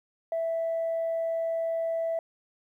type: tone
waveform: sine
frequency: 659.3 Hz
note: E5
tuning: in tune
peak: -25 dBFS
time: 0.32-2.19 s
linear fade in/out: 2 ms
effects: tanh soft clip ceiling -23 dBFS + 11-bit